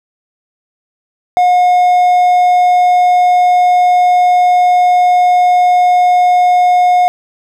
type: tone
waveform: triangle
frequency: 720 Hz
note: F#5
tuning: 47 cents flat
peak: -4 dBFS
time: 1.37-7.08 s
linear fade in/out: 0 ms
effects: none